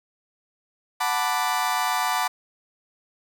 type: chord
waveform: 35% pulse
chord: B minor seventh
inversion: second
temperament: equal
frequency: 740 / 880 / 987.8 / 1174.7 Hz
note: F#5 / A5 / B5 / D6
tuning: 0 / 0 / 0 / 0 cents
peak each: -26 dBFS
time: 1-2.28 s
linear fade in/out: 10 ms
effects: none